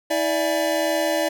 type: tone cluster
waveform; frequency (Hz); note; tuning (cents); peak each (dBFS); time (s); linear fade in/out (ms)
square; 322.7 / 586 / 668 / 834; E4 / D5 / E5 / G#5; -37 / -4 / +23 / +7; -27 / -23 / -27 / -32; 0.1-1.29; 10
effects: none